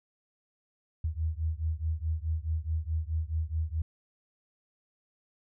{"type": "beating tone pair", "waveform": "sine", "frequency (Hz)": [77.78, 82.48], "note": ["D#2", "E2"], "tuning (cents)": [0, 2], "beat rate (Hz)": 4.7, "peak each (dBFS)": [-31, -32], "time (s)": [1.04, 3.82], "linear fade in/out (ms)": 5, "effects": []}